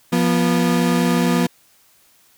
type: tone pair together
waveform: 35% pulse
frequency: 174.61 / 243.5 Hz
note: F3 / B3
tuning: 0 / -24 cents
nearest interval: tritone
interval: 576 cents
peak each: -16 dBFS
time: 0.12-1.47 s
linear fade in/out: 10 ms
effects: white hiss -55 dBFS RMS until 2.37 s